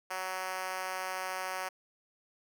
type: tone with high-pass filter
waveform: 5% pulse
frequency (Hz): 186.5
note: F#3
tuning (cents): +14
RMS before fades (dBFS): -37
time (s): 0.1-1.69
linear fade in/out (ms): 10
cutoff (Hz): 640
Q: 1.4
effects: none